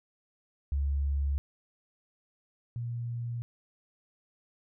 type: tone pair in turn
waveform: sine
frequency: 70.2 / 118.68 Hz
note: C#2 / A#2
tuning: +22 / +31 cents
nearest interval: major sixth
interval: 909 cents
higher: second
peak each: -26 / -32 dBFS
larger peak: first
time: 0.72-1.38 / 2.76-3.42 s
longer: neither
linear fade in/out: 0 ms
effects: none